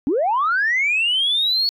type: linear sweep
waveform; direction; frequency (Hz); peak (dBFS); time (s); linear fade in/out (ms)
sine; up; 245 to 4435; -15; 0.07-1.69; 0
effects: tanh soft clip ceiling -12 dBFS